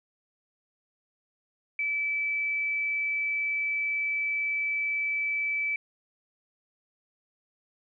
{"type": "tone", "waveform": "sine", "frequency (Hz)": 2309, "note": "D7", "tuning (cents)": -30, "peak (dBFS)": -26, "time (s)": [1.79, 5.76], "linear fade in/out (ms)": 2, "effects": []}